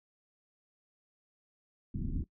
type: low-pass noise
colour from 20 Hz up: pink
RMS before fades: -35 dBFS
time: 1.94-2.24 s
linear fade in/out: 5 ms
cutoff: 300 Hz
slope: 48 dB/octave
effects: noise-tail reverb RT60 0.1 s tail -18 dB re dry